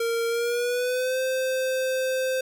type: tone with pitch glide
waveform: square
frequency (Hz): 462.8 to 519.5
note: A#4 to C5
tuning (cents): -13 to -12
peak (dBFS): -24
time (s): 0-2.41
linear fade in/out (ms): 5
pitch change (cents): +201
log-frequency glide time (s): 0.28-1.2
effects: none